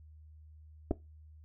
clicks, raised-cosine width 2 ms, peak -18 dBFS, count 2, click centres 0.91 / 0.913 s, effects noise-tail reverb RT60 0.2 s tail -17 dB re dry + added 77 Hz sine -52 dBFS peak until 1.44 s

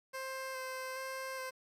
15% pulse tone with vibrato, 523.3 Hz, C5, in tune, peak -33 dBFS, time 0.13-1.51 s, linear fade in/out 20 ms, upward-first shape square, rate 1.2 Hz, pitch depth 12 cents each way, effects resampled to 32000 Hz + 11-bit

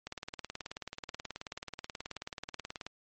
click train, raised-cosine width 0.2 ms, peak -22 dBFS, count 53, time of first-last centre 0.07-2.866 s, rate 18.6 Hz, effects MP3 32 kbps

